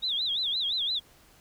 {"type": "tone with vibrato", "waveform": "sine", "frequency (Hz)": 3624, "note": "A#7", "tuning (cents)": -50, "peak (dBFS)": -26, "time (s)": [0.02, 1], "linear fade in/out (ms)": 20, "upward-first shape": "sine", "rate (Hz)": 5.8, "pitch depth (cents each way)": 200, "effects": ["pink hiss -58 dBFS RMS until 1.4 s"]}